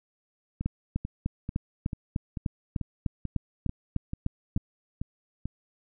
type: two click trains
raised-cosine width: 5 ms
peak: -20 / -15 dBFS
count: 12 / 14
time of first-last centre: 0.61-5.456 / 0.66-4.564 s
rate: 2.27 / 3.33 Hz
effects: none